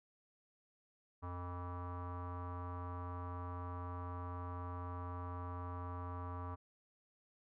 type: tone with low-pass filter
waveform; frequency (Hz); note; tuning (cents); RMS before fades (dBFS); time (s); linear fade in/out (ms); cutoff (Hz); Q
square; 88.8; F2; +29; -44; 1.22-6.56; 20; 1100; 6.9
effects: none